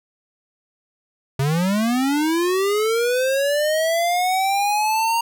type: linear sweep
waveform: square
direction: up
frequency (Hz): 130.81 to 932.3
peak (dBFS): -18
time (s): 1.39-5.21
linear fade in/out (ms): 5
effects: none